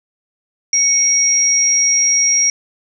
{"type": "tone pair together", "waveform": "sine", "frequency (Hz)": [2217, 5640], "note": ["C#7", "F8"], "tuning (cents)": [0, 16], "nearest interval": "octave + major third", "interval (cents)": 1616, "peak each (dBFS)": [-20, -11], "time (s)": [0.73, 2.5], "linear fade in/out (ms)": 2, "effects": []}